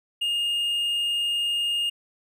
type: tone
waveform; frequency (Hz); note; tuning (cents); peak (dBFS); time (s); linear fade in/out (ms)
triangle; 2836; F7; +26; -21; 0.21-1.9; 10
effects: none